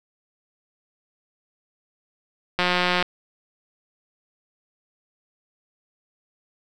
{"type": "click train", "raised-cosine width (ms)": 0.3, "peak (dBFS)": -5, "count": 79, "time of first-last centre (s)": [2.59, 3.026], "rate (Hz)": 179, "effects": []}